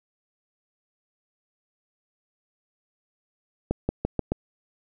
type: accelerating click train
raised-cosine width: 2 ms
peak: -10 dBFS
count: 5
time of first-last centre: 3.71-4.32 s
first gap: 180 ms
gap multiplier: 0.89
effects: none